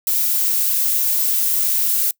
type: noise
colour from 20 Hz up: violet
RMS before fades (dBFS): -18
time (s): 0.07-2.11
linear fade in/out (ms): 2
effects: noise-tail reverb RT60 0.1 s tail -24 dB re dry